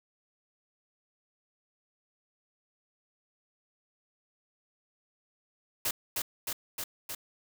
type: noise with echo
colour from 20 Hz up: white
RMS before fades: -30 dBFS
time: 5.85-5.91 s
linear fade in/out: 5 ms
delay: 310 ms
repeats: 4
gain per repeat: -2 dB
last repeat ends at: 7.15 s
effects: none